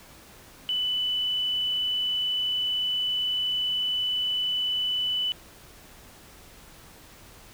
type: tone with quantisation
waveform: sine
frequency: 2989 Hz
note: F#7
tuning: 17 cents sharp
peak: -24 dBFS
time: 0.69-5.32 s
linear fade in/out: 0 ms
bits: 9
effects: pink hiss -50 dBFS RMS until 7.53 s